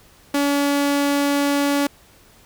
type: tone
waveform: sawtooth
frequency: 284.3 Hz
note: C#4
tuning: 44 cents sharp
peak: -13 dBFS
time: 0.34-1.87 s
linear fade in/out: 5 ms
effects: pink hiss -51 dBFS RMS until 2.45 s